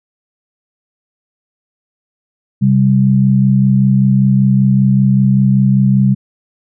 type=tone pair together; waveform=sine; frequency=131.7 / 196.87 Hz; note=C3 / G3; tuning=+12 / +8 cents; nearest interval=perfect fifth; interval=696 cents; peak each=-10 dBFS; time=2.61-6.15 s; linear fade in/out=20 ms; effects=none